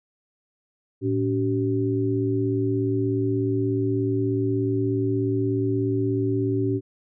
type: tone cluster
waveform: sine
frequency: 113.7 / 285.2 / 381.9 Hz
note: A#2 / C#4 / G4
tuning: -43 / +49 / -45 cents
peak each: -25 / -25 / -25 dBFS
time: 1.01-6.81 s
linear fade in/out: 50 ms
effects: none